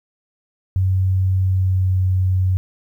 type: tone with pitch glide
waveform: sine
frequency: 94.1 to 93.02 Hz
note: F#2 to F#2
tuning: +30 to +10 cents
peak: -14 dBFS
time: 0.76-2.57 s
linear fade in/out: 0 ms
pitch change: -20 cents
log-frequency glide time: 1.41-2.04 s
effects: 9-bit